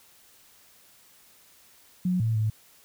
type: tone with pitch steps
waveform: sine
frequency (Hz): 181.6 / 112.3 / 108.7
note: F#3 / A2 / A2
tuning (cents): -32 / +36 / -21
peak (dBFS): -22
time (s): 2.05-2.5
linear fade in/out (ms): 5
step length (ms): 150
effects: white hiss -57 dBFS RMS until 2.84 s